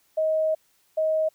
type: tone pair in turn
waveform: sine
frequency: 630 / 630 Hz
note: D#5 / D#5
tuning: +21 / +21 cents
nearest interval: unison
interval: 0 cents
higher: neither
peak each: -20 / -20 dBFS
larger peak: neither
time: 0.17-0.55 / 0.97-1.29 s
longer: first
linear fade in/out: 10 ms
effects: white hiss -65 dBFS RMS until 1.34 s